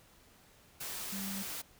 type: tone in noise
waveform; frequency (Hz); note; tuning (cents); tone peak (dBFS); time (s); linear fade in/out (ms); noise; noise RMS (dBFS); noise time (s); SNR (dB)
sine; 196; G3; 0; -39; 1.12-1.43; 10; white; -41; 0.8-1.62; -1
effects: pink hiss -62 dBFS RMS until 1.79 s